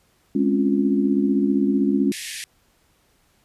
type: chord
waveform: sine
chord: Db major seventh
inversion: second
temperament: equal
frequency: 207.7 / 261.6 / 277.2 / 349.2 Hz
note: Ab3 / C4 / Db4 / F4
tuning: 0 / 0 / 0 / 0 cents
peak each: -21 / -25 / -20 / -25 dBFS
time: 0.35-2.12 s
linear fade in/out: 5 ms
type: band-pass noise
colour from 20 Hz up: pink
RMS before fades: -33 dBFS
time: 2.12-2.44 s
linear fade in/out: 0 ms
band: 1700 to 12000 Hz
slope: 96 dB/octave
effects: pink hiss -62 dBFS RMS until 3.44 s + resampled to 32000 Hz